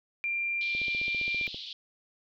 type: tone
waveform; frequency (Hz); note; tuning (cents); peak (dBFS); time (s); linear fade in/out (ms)
sine; 2379; D7; +22; -28; 0.24-1.47; 0
type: band-pass noise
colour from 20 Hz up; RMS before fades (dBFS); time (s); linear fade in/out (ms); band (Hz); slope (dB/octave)
pink; -41; 0.61-1.73; 2; 3100 to 4300; 48
type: click train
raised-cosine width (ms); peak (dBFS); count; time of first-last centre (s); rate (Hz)
2; -31; 13; 0.75-1.545; 15.1
effects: none